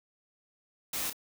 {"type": "noise with echo", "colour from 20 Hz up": "white", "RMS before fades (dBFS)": -34, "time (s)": [0.93, 1.1], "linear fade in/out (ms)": 5, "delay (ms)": 31, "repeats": 1, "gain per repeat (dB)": -8, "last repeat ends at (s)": 1.131, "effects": []}